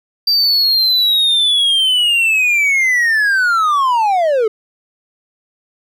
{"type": "linear sweep", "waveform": "triangle", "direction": "down", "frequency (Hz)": [4699, 415.3], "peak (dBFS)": -9, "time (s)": [0.27, 4.48], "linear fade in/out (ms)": 5, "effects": []}